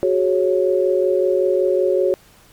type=chord; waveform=sine; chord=F# suspended second; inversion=none; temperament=equal with one note detuned; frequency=370 / 415.3 / 551.5 Hz; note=F#4 / G#4 / C#5; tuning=0 / 0 / -9 cents; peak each=-17 / -21 / -18 dBFS; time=0.03-2.14 s; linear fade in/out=0 ms; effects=pink hiss -50 dBFS RMS until 2.52 s + MP3 96 kbps